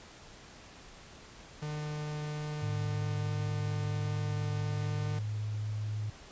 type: tone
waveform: 45% pulse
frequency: 150.1 Hz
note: D3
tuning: 38 cents sharp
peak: -35 dBFS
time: 1.62-5.19 s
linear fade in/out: 5 ms
type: tone with pitch glide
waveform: sine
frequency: 105.6 to 106.27 Hz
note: G#2 to G#2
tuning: +29 to +40 cents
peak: -32 dBFS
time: 2.62-6.1 s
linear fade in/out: 5 ms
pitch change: +11 cents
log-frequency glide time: 3.79-5.9 s
effects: pink hiss -52 dBFS RMS until 6.31 s + resampled to 16000 Hz